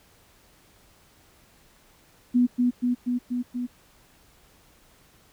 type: tone with echo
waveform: sine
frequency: 245.6 Hz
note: B3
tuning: 9 cents flat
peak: -16 dBFS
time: 2.34-2.47 s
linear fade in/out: 20 ms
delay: 240 ms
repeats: 5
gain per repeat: -2 dB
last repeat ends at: 3.67 s
effects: pink hiss -58 dBFS RMS until 5.32 s